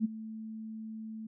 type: tone with ADSR envelope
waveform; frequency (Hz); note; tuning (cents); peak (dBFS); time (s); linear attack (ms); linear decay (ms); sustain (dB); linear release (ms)
sine; 220; A3; 0; -23; 0-1.27; 47; 17; -16; 7
effects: none